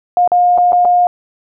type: tone with dropouts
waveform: sine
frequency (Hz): 712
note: F5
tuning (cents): +33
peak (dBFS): -7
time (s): 0.17-1.07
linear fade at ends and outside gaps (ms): 1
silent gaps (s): 0.276-0.318 / 0.577-0.583 / 0.722-0.73 / 0.849-0.853
effects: none